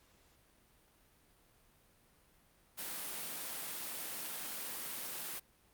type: high-pass noise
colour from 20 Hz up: white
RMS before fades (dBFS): -42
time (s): 2.77-5.4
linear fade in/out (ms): 20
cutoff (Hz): 150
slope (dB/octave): 24
effects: pink hiss -68 dBFS RMS until 5.73 s + Opus 48 kbps